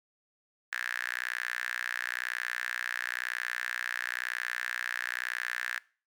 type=tone with high-pass filter; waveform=sawtooth; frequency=61 Hz; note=B1; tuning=21 cents flat; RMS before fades=-35 dBFS; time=0.72-5.79 s; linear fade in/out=5 ms; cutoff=1700 Hz; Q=9.1; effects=noise-tail reverb RT60 0.4 s tail -23 dB re dry